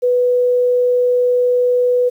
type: tone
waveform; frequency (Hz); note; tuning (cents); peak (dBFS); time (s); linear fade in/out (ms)
sine; 493.9; B4; 0; -11; 0.02-2.1; 20
effects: 8-bit